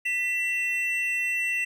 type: tone pair together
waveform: triangle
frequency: 1978.8 / 2699 Hz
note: B6 / E7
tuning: +3 / +40 cents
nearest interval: perfect fourth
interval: 537 cents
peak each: -28 / -24 dBFS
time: 0.05-1.65 s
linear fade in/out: 10 ms
effects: none